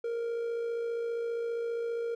triangle tone with amplitude modulation, 466.2 Hz, A#4, in tune, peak -27 dBFS, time 0.04-2.15 s, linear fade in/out 5 ms, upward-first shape sine, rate 55 Hz, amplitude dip 35%, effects none

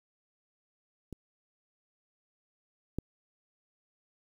clicks, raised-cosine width 3 ms, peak -28 / -19 dBFS, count 2, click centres 1.127 / 2.986 s, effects 9-bit

